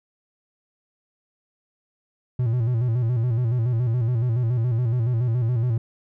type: tone with vibrato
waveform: triangle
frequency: 119.1 Hz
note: A#2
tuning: 38 cents sharp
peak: -17 dBFS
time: 2.39-5.78 s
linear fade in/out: 5 ms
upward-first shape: square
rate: 7.1 Hz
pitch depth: 86 cents each way
effects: none